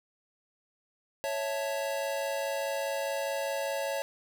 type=chord; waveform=square; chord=A major; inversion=first; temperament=equal; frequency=554.4 / 659.3 / 880 Hz; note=C#5 / E5 / A5; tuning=0 / 0 / 0 cents; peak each=-33 / -37 / -39 dBFS; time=1.24-4.02 s; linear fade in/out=0 ms; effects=none